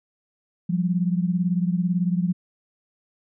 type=beating tone pair; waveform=sine; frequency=174.7 / 192.7 Hz; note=F3 / G3; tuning=+1 / -29 cents; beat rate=18 Hz; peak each=-21 / -25 dBFS; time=0.69-2.33 s; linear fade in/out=10 ms; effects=none